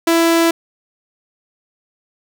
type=tone; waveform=sawtooth; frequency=332.8 Hz; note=E4; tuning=17 cents sharp; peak=-7 dBFS; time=0.07-0.51 s; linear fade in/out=5 ms; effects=none